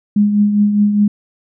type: tone with tremolo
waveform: sine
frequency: 206.7 Hz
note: G#3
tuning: 8 cents flat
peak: -7 dBFS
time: 0.16-1.08 s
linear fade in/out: 5 ms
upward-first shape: triangle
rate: 4.9 Hz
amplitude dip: 55%
effects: none